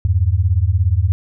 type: beating tone pair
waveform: sine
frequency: 82.41 / 99.41 Hz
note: E2 / G2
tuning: 0 / +25 cents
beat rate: 17 Hz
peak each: -15 dBFS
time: 0.05-1.12 s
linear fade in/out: 0 ms
effects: none